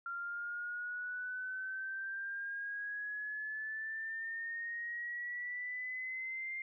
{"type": "exponential sweep", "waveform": "sine", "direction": "up", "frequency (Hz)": [1381, 2109], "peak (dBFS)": -38, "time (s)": [0.06, 6.62], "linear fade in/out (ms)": 2, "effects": []}